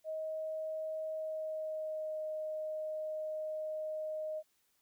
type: tone with pitch glide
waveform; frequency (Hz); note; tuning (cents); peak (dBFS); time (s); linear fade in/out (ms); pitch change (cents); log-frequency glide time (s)
sine; 630 to 621.3; D#5 to D#5; +21 to -3; -36; 0.04-4.43; 50; -24; 1.13-2.23
effects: white hiss -75 dBFS RMS until 4.81 s